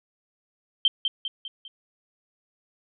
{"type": "tone with echo", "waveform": "sine", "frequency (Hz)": 3136, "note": "G7", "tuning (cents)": 0, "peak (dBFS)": -15, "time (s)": [0.85, 0.88], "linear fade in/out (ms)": 2, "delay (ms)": 200, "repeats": 4, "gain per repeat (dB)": -6, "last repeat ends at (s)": 1.68, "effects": []}